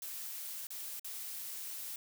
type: noise with dropouts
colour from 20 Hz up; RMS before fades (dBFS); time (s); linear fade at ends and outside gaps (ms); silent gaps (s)
blue; -43; 0.02-1.96; 2; 0.67-0.704 / 0.996-1.045
effects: none